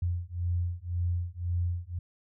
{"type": "beating tone pair", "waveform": "sine", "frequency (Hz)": [86.6, 88.5], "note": ["F2", "F2"], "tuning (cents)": [-14, 23], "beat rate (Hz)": 1.9, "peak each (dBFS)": [-31, -31], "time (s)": [0.02, 1.99], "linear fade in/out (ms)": 5, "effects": []}